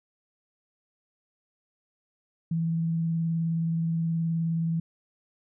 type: tone with vibrato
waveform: sine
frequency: 164.81 Hz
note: E3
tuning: in tune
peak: -24 dBFS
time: 2.51-4.8 s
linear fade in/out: 5 ms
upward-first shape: triangle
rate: 19 Hz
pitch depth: 20 cents each way
effects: none